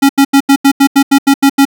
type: tone bursts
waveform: square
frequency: 276.2 Hz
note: C#4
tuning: 6 cents flat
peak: -4 dBFS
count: 11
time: 0.02-1.653 s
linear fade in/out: 10 ms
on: 73 ms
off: 83 ms
effects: none